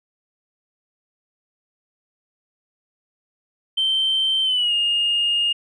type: tone with pitch glide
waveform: sine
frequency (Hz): 3114 to 2839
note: G7 to F7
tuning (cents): -12 to +28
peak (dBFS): -16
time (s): 3.77-5.53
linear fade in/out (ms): 10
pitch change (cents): -160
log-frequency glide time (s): 4.43-4.73
effects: tanh soft clip ceiling -13 dBFS